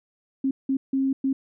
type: tone bursts at uneven times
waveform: sine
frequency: 268.6 Hz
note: C4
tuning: 46 cents sharp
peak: -20 dBFS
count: 4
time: 0.44-0.51 / 0.69-0.77 / 0.93-1.13 / 1.24-1.33 s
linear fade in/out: 5 ms
effects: none